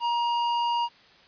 sine tone with hard clipping, 946 Hz, A#5, 25 cents sharp, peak -25 dBFS, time 0-0.89 s, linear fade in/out 50 ms, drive 11 dB, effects white hiss -55 dBFS RMS until 1.27 s + resampled to 11025 Hz

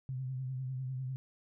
sine tone with vibrato, 130 Hz, C3, 11 cents flat, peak -35 dBFS, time 0.09-1.16 s, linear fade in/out 0 ms, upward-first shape sine, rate 10 Hz, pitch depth 46 cents each way, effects none

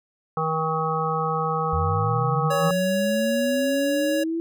harmonic tone, 159.2 Hz, D#3, 40 cents sharp, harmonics 1 / 3 / 5 / 7 / 8, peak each -28 / -28 / -28 / -28 / -28 dBFS, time 0.37-2.71 s, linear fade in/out 2 ms
sine linear sweep, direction up, 79.7 to 335.3 Hz, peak -23 dBFS, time 1.73-4.4 s, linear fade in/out 0 ms
square tone, 560 Hz, C#5, 18 cents sharp, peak -23 dBFS, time 2.5-4.24 s, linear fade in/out 10 ms
effects none

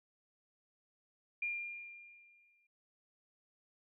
sine tone with exponential decay, 2401 Hz, D7, 38 cents sharp, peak -33 dBFS, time 1.42-2.67 s, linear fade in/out 5 ms, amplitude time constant 270 ms, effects none

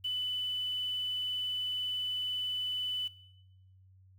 sine tone with quantisation, 2994 Hz, F#7, 20 cents sharp, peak -31 dBFS, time 0.04-3.08 s, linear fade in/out 10 ms, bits 9, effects noise-tail reverb RT60 0.9 s tail -18 dB re dry + added 94 Hz sine -57 dBFS peak until 4.18 s

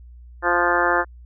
harmonic tone with a mistuned harmonic, 174.61 Hz, F3, in tune, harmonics 2 / 3 / 4 / 5 / 6 / 7 / 8 / 9 / 10, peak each -25 / -25 / -25 / -25 / -25 / -25 / -25 / -25 / -25 dBFS, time 0.42-1.05 s, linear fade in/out 50 ms, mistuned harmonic 8, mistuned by +20 cents, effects added 60 Hz sine -40 dBFS peak until 1.25 s

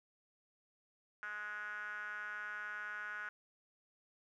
5% pulse tone with band-pass filter, 209.2 Hz, G#3, 13 cents sharp, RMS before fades -44 dBFS, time 1.23-3.29 s, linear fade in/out 0 ms, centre 1500 Hz, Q 7.7, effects none

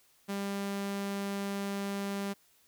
sawtooth tone, 199 Hz, G3, 26 cents sharp, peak -29 dBFS, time 0.28-2.34 s, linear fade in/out 20 ms, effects white hiss -66 dBFS RMS until 2.67 s

